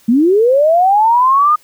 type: linear sweep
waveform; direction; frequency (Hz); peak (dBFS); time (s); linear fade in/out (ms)
sine; up; 216.4 to 1239; -7; 0.08-1.56; 10
effects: white hiss -49 dBFS RMS until 1.63 s